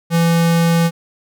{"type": "tone", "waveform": "square", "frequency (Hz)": 167.7, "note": "E3", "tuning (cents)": 30, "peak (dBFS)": -12, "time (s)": [0.1, 0.91], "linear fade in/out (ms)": 50, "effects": []}